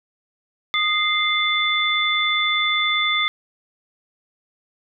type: tone cluster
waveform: sine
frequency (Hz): 1239 / 2088 / 3505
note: D#6 / C7 / A7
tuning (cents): -8 / -4 / -7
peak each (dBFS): -24 / -21 / -21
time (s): 0.74-3.28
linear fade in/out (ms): 0
effects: none